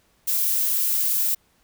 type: noise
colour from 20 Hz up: violet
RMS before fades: -22 dBFS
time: 0.27-1.35 s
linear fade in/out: 10 ms
effects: pink hiss -63 dBFS RMS until 1.63 s